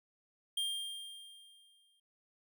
square tone with exponential decay, 3200 Hz, G7, 35 cents sharp, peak -32 dBFS, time 0.57-2 s, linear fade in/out 5 ms, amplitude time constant 310 ms, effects none

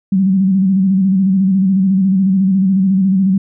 sine tone with vibrato, 191 Hz, G3, 45 cents flat, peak -9 dBFS, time 0.12-3.38 s, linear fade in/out 5 ms, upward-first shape square, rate 14 Hz, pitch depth 51 cents each way, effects none

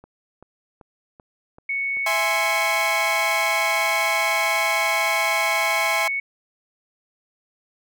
click train, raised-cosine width 1 ms, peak -31 dBFS, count 6, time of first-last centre 0.04-1.971 s, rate 2.59 Hz
sine tone, 2217 Hz, C#7, in tune, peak -22 dBFS, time 1.69-6.2 s, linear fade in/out 5 ms
sawtooth chord, E augmented, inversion none, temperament equal, 659.3 / 830.6 / 1046.5 Hz, E5 / G#5 / B#5, 0 / 0 / 0 cents, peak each -22 dBFS, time 2.06-6.08 s, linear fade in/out 5 ms
effects none

